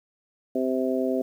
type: harmonic tone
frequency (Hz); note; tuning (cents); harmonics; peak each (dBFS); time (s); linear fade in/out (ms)
130; C3; -11; 2 / 3 / 4 / 5; -26 / -28 / -29 / -30; 0.55-1.22; 5
effects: 9-bit